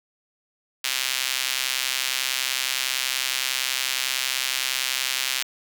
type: tone with high-pass filter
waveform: sawtooth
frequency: 130.81 Hz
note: C3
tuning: in tune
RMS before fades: -26 dBFS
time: 0.84-5.43 s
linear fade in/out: 5 ms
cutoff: 2800 Hz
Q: 1.1
effects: none